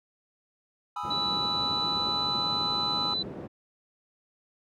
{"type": "chord", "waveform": "triangle", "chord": "E major seventh", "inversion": "first", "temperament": "equal", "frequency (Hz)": [830.6, 987.8, 1244.5, 1318.5], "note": ["G#5", "B5", "D#6", "E6"], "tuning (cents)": [0, 0, 0, 0], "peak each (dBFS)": -35, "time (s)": [0.96, 3.14], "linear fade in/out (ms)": 5}
{"type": "band-pass noise", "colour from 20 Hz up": "white", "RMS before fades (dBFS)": -39, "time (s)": [1.03, 3.48], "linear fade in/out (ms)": 20, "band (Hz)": [110, 330], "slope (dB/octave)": 12}
{"type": "tone with pitch glide", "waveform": "sine", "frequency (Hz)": [3951, 3995], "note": ["B7", "B7"], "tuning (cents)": [0, 19], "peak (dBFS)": -27, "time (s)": [1.1, 3.23], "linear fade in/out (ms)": 10, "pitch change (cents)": 19, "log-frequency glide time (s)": [1.32, 2.57]}
{"effects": []}